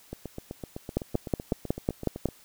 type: two click trains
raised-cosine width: 2 ms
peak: -22 / -11 dBFS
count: 18 / 8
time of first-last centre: 0.13-2.287 / 0.97-2.257 s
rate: 7.88 / 5.44 Hz
effects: white hiss -56 dBFS RMS until 2.44 s